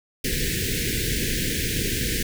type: band-stop noise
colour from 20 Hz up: pink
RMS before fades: -25 dBFS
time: 0.24-2.23 s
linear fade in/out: 5 ms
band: 500 to 1600 Hz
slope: 96 dB/octave
effects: none